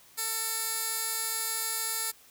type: tone with band-pass filter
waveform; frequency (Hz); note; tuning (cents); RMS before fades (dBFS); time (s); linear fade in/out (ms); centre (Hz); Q
15% pulse; 446.9; A4; +27; -32; 0.17-2.12; 20; 12000; 1.1
effects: white hiss -57 dBFS RMS until 2.3 s